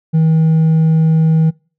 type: tone with hard clipping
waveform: sine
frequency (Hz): 160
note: D#3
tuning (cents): +49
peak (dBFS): -9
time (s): 0.13-1.51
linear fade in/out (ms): 20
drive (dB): 2
effects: noise-tail reverb RT60 0.4 s tail -26 dB re dry